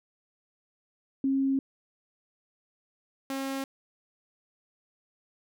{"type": "tone pair in turn", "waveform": ["sine", "sawtooth"], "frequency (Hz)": [270.3, 270.3], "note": ["C#4", "C#4"], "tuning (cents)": [-44, -44], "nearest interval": "unison", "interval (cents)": 0, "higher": "neither", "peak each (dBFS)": [-23, -27], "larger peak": "first", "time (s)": [[1.24, 1.59], [3.3, 3.64]], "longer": "first", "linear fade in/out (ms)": 2, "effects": []}